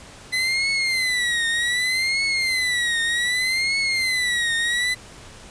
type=tone with vibrato; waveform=30% pulse; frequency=2012 Hz; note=B6; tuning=32 cents sharp; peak=-17 dBFS; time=0.32-4.95 s; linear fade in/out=20 ms; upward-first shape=triangle; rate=0.65 Hz; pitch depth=160 cents each way; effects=pink hiss -43 dBFS RMS until 5.5 s + resampled to 22050 Hz